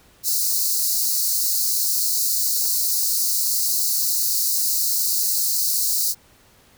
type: high-pass noise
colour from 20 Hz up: white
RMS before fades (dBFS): -21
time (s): 0.23-6.15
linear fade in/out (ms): 50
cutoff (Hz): 4100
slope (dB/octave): 96
effects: pink hiss -54 dBFS RMS until 6.77 s